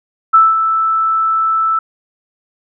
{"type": "tone with ADSR envelope", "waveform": "sine", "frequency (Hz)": 1318.5, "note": "E6", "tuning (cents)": 0, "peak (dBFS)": -3, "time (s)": [0.33, 1.79], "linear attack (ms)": 16, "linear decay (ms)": 200, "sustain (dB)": -8, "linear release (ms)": 4, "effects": []}